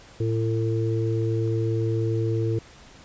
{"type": "harmonic tone", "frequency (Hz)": 112.5, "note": "A2", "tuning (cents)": 39, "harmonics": [1, 3, 4], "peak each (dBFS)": [-23, -28, -29], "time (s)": [0.2, 2.59], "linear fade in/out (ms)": 5, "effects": ["pink hiss -49 dBFS RMS until 3.04 s", "resampled to 16000 Hz"]}